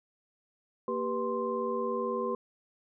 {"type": "tone cluster", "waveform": "sine", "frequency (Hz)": [232.7, 392.7, 491.1, 1046], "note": ["A#3", "G4", "B4", "C6"], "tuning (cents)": [-3, 3, -10, -1], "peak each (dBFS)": [-37, -34, -33, -35], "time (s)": [0.88, 2.35], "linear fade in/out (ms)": 2, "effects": []}